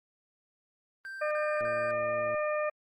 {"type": "tone bursts", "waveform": "triangle", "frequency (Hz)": 1568, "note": "G6", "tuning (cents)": 0, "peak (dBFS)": -37, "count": 3, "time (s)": [1.05, 1.91], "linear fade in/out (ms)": 0, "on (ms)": 260, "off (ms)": 40}
{"type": "harmonic tone", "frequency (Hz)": 604, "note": "D5", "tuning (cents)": 48, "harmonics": [1, 2, 3, 4], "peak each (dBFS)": [-29, -35, -39, -41], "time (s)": [1.21, 2.7], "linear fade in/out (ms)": 10}
{"type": "click train", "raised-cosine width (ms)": 2, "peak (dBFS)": -34, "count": 84, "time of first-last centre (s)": [1.61, 2.345], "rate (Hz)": 113}
{"effects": ["Opus 32 kbps"]}